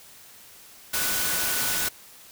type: tone in noise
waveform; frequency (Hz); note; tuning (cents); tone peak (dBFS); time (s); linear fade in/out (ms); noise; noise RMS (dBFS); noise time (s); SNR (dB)
sine; 1480; F#6; 0; -34; 0.93-1.89; 10; white; -26; 0.93-1.89; -11
effects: white hiss -49 dBFS RMS until 2.31 s